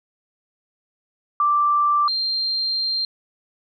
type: tone pair in turn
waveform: sine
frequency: 1174.7 / 4176 Hz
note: D6 / C8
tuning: 0 / -4 cents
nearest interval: octave + minor seventh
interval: 2196 cents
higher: second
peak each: -15 / -20 dBFS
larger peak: first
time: 1.4-2.08 / 2.08-3.05 s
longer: second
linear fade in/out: 2 ms
effects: none